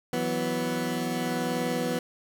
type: chord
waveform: 20% pulse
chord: E suspended second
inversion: none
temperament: equal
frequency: 164.81 / 185 / 246.9 Hz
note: E3 / F#3 / B3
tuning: 0 / 0 / 0 cents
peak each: -28 / -29 / -24 dBFS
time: 0.13-1.99 s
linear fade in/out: 2 ms
effects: none